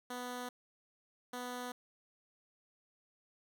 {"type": "tone pair in turn", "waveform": "10% pulse", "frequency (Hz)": [247.4, 247.4], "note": ["B3", "B3"], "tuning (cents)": [3, 3], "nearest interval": "unison", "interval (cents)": 0, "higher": "neither", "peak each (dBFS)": [-32, -32], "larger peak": "neither", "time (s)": [[0.1, 0.49], [1.33, 1.72]], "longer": "neither", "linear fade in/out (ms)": 5, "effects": []}